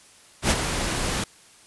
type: noise with ADSR envelope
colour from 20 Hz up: pink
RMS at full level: -18 dBFS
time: 0.42-1.24 s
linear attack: 84 ms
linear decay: 37 ms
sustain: -8 dB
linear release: 3 ms
effects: white hiss -52 dBFS RMS until 1.66 s + resampled to 24000 Hz